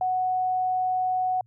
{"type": "tone", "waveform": "sine", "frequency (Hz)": 740, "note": "F#5", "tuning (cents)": 0, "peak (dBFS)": -22, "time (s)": [0.01, 1.41], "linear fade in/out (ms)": 2, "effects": ["added 115 Hz sine -56 dBFS peak until 1.46 s"]}